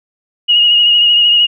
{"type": "tone with vibrato", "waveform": "sine", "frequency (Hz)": 2876, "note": "F#7", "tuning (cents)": -50, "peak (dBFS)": -6, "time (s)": [0.48, 1.47], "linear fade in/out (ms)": 20, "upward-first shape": "triangle", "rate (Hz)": 13, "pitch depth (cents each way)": 33, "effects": []}